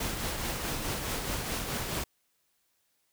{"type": "noise with tremolo", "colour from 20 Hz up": "pink", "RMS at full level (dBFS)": -32, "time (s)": [0, 2.04], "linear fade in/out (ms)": 5, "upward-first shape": "triangle", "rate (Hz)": 4.7, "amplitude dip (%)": 40, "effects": ["white hiss -74 dBFS RMS until 3.12 s"]}